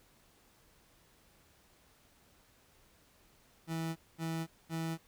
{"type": "tone bursts", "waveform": "30% pulse", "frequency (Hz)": 163.2, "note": "E3", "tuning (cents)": -17, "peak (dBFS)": -32, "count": 3, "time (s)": [3.67, 4.98], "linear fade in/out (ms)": 50, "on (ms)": 290, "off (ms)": 220, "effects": ["pink hiss -66 dBFS RMS until 5.07 s"]}